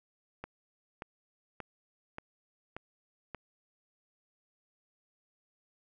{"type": "click train", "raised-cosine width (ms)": 0.5, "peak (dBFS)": -25, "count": 6, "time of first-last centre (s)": [0.44, 3.347], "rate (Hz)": 1.72, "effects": []}